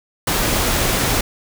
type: noise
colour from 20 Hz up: pink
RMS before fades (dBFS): -18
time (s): 0.27-1.21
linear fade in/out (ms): 5
effects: none